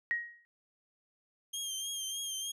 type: tone with exponential decay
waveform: sine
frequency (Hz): 1888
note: A#6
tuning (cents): +22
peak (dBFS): -26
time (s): 0.11-0.45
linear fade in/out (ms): 0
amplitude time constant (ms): 73
type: tone with vibrato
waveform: 20% pulse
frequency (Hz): 3200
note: G7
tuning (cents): +35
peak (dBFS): -30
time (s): 1.53-2.52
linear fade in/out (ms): 10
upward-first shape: triangle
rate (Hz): 3.3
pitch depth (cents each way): 52
effects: none